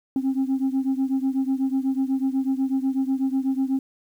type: beating tone pair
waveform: sine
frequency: 264 / 272.1 Hz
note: C4 / C#4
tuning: +16 / -32 cents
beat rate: 8.1 Hz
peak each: -21 / -23 dBFS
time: 0.16-3.79 s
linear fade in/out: 2 ms
effects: tanh soft clip ceiling -17 dBFS + 9-bit